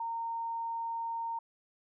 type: tone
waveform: sine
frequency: 920 Hz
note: A#5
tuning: 23 cents flat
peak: -33 dBFS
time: 0-1.39 s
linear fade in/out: 5 ms
effects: none